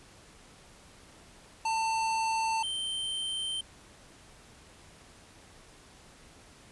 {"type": "tone pair in turn", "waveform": "square", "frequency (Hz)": [894, 3118], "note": ["A5", "G7"], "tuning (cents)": [27, -10], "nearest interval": "octave + minor seventh", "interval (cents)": 2163, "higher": "second", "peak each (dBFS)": [-28, -32], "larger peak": "first", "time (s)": [[1.65, 2.63], [2.63, 3.61]], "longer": "neither", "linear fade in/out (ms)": 5, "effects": ["pink hiss -55 dBFS RMS until 6.71 s", "resampled to 24000 Hz"]}